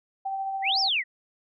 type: tone with tremolo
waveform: sine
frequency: 777 Hz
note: G5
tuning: 16 cents flat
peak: -26 dBFS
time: 0.25-0.89 s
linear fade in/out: 10 ms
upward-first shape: triangle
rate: 14 Hz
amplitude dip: 35%
type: exponential two-way sweep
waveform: sine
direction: up then down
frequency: 1833 to 5588 to 1833 Hz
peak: -22 dBFS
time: 0.62-1.04 s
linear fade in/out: 50 ms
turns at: 0.8 s
effects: none